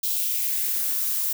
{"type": "noise with high-pass filter sweep", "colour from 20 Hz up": "violet", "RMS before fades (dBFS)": -25, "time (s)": [0.03, 1.33], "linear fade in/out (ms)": 5, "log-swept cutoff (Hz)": [3400, 790], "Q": 2, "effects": []}